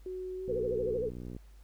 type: tone with pitch glide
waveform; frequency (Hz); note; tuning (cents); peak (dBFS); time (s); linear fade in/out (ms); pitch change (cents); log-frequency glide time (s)
sine; 370 to 376.7; F#4 to F#4; 0 to +31; -36; 0.06-0.97; 2; +31; 0.37-0.43
type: click train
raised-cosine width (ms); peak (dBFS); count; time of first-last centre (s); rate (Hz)
3; -30; 55; 0.48-1.365; 61
type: tone with vibrato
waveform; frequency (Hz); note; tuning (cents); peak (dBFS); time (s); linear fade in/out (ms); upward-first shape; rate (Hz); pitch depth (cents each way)
sine; 466.2; A#4; 0; -30; 0.48-1.1; 20; sine; 13; 160
effects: added 50 Hz sine -51 dBFS peak until 1.63 s + pink hiss -67 dBFS RMS until 1.63 s